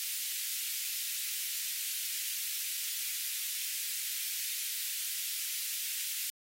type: high-pass noise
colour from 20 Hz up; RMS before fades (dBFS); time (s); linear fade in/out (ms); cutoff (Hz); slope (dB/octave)
white; -36; 0-6.3; 0; 2100; 24
effects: AAC 48 kbps